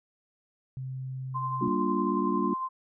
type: tone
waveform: sine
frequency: 130.81 Hz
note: C3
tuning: in tune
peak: -33 dBFS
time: 0.77-1.68 s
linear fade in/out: 0 ms
type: tone with tremolo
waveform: sine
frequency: 1042 Hz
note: C6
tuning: 7 cents flat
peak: -28 dBFS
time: 1.34-2.69 s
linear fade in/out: 20 ms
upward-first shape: sine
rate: 11 Hz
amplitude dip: 35%
type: chord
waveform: sine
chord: G minor seventh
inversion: none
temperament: just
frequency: 196 / 235.2 / 294 / 352.8 Hz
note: G3 / Bb3 / D4 / F4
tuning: 0 / +16 / +2 / +18 cents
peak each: -31 dBFS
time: 1.61-2.54 s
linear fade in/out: 5 ms
effects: none